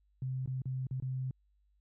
sine tone with dropouts, 130.1 Hz, C3, 9 cents flat, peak -33 dBFS, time 0.22-1.31 s, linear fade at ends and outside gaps 2 ms, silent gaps 0.46-0.475 / 0.619-0.656 / 0.869-0.91 / 1.001-1.023 s, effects added 50 Hz sine -68 dBFS peak until 1.8 s

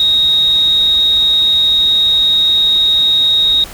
sine tone with amplitude modulation, 3756 Hz, A#7, 12 cents sharp, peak -7 dBFS, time 0-3.64 s, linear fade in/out 2 ms, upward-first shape sine, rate 209 Hz, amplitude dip 25%, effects added 44 Hz sine -42 dBFS peak until 3.73 s + pink hiss -32 dBFS RMS until 3.73 s

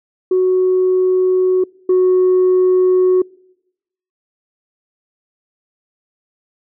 sine tone pair in turn, 370 / 368.3 Hz, F#4 / F#4, 0 / -8 cents, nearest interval unison, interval 8 cents, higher first, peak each -9 / -7 dBFS, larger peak second, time 0.31-1.64 / 1.89-3.22 s, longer neither, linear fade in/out 5 ms, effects noise-tail reverb RT60 0.9 s tail -26 dB re dry + tanh soft clip ceiling -7 dBFS

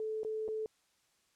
sine tone with dropouts, 435.9 Hz, A4, 16 cents flat, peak -34 dBFS, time 0-0.66 s, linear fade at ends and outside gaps 1 ms, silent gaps 0.233-0.248 / 0.48-0.486 s, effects white hiss -73 dBFS RMS until 1.35 s + low-pass 9000 Hz 12 dB/octave

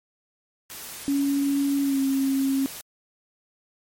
white noise, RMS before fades -38 dBFS, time 0.7-2.81 s, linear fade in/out 0 ms
sine tone with pitch glide, 280 to 270.5 Hz, C#4 to C#4, +18 to -42 cents, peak -20 dBFS, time 1.08-2.66 s, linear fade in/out 0 ms, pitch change -60 cents, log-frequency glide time 1.82-2 s
effects MP3 64 kbps

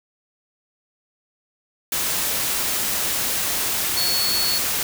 sine tone in noise, 4400 Hz, C#8, 14 cents flat, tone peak -21 dBFS, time 3.97-4.58 s, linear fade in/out 2 ms, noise white, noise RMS -23 dBFS, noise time 1.92-4.83 s, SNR -1 dB, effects none

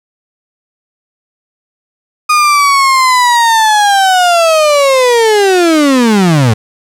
35% pulse linear sweep, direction down, 1234 to 103.83 Hz, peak -4 dBFS, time 2.29-6.54 s, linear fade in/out 10 ms, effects low-pass 10000 Hz 12 dB/octave + 7-bit

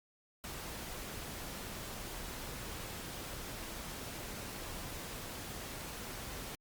pink noise, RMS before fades -44 dBFS, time 0.44-6.55 s, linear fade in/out 0 ms, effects Opus 48 kbps

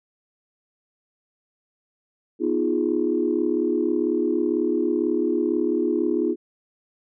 sine chord, F half-diminished seventh, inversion second, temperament equal, 246.9 / 311.1 / 349.2 / 415.3 Hz, Cb4 / Eb4 / F4 / Ab4, 0 / 0 / 0 / 0 cents, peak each -27 / -24 / -23 / -26 dBFS, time 2.39-6.36 s, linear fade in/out 50 ms, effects tanh soft clip ceiling -9 dBFS

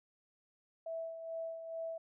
sine tone with tremolo, 656 Hz, E5, 9 cents flat, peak -37 dBFS, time 0.86-1.98 s, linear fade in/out 5 ms, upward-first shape sine, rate 2.3 Hz, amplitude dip 55%, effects none

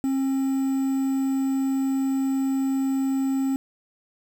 triangle tone with quantisation, 268.6 Hz, C4, 46 cents sharp, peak -19 dBFS, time 0.04-3.56 s, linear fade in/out 0 ms, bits 7, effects none

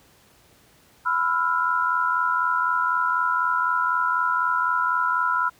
sine tone cluster, 996 / 1331 / 1415 Hz, B5 / E6 / F6, +14 / +16 / +22 cents, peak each -24 dBFS, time 1.05-5.5 s, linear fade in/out 20 ms, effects pink hiss -56 dBFS RMS until 5.59 s + high-pass 60 Hz 12 dB/octave

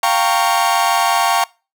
40% pulse chord, G half-diminished seventh, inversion third, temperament equal with one note detuned, 698.5 / 784 / 922.2 / 1108.7 Hz, F5 / G5 / Bb5 / Db6, 0 / 0 / -19 / 0 cents, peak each -18 dBFS, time 0.03-1.44 s, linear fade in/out 2 ms, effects noise-tail reverb RT60 0.3 s tail -23 dB re dry

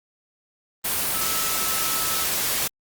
sine tone in noise, 1304 Hz, E6, 19 cents flat, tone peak -32 dBFS, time 1.14-2.25 s, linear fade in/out 10 ms, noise white, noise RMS -24 dBFS, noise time 0.84-2.68 s, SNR -11 dB, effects Opus 32 kbps

